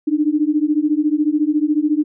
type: beating tone pair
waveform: sine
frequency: 294.6 / 308.6 Hz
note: D4 / D#4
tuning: +6 / -14 cents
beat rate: 14 Hz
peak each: -17 dBFS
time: 0.07-2.04 s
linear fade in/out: 10 ms
effects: none